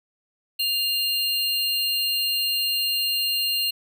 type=tone pair together; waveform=square; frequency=2800 / 4195 Hz; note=F7 / C8; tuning=+4 / +4 cents; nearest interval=perfect fifth; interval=700 cents; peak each=-25 dBFS; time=0.59-3.71 s; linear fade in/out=10 ms; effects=none